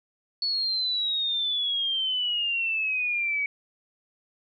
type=exponential sweep; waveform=sine; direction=down; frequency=4435 to 2253 Hz; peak=-24 dBFS; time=0.42-3.46 s; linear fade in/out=2 ms; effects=none